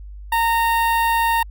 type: tone with notch filter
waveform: sawtooth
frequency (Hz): 921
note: A#5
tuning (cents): -21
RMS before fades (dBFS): -18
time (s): 0.32-1.43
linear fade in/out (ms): 5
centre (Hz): 6300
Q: 0.5
effects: added 50 Hz sine -33 dBFS peak until 1.5 s